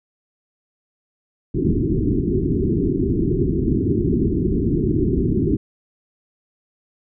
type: low-pass noise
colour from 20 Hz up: white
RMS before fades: -19 dBFS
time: 1.54-5.57 s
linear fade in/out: 10 ms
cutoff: 400 Hz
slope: 96 dB/octave
effects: none